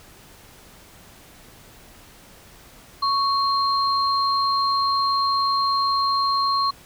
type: tone pair together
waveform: sine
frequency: 1108.7 / 4186 Hz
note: C#6 / C8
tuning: 0 / 0 cents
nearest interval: octave + major seventh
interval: 2300 cents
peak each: -19 / -25 dBFS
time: 3.02-6.71 s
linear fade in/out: 10 ms
effects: pink hiss -48 dBFS RMS until 6.85 s